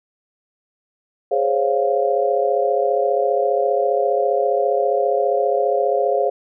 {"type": "chord", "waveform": "sine", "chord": "Db major seventh", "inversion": "second", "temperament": "equal with one note detuned", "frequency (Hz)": [415.3, 523.3, 558.2, 698.5], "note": ["Ab4", "C5", "Db5", "F5"], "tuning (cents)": [0, 0, 12, 0], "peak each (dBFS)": -21, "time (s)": [1.31, 6.3], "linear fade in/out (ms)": 10, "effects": []}